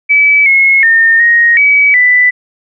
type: tone with pitch steps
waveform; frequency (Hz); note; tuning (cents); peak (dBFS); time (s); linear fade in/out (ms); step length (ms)
sine; 2295 / 2172 / 1822 / 1872 / 2278 / 1987; D7 / C#7 / A#6 / A#6 / C#7 / B6; -40 / -36 / -40 / +7 / +47 / +10; -4; 0.09-2.31; 20; 370
effects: none